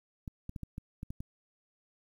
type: clicks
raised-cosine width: 5 ms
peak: -27 dBFS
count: 8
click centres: 0.278 / 0.494 / 0.562 / 0.633 / 0.781 / 1.031 / 1.105 / 1.205 s
effects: 10-bit